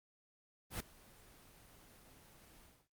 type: noise with ADSR envelope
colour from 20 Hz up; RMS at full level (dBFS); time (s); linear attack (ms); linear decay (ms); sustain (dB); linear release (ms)
pink; -39; 0.7-2.88; 100; 8; -22; 250
effects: Opus 24 kbps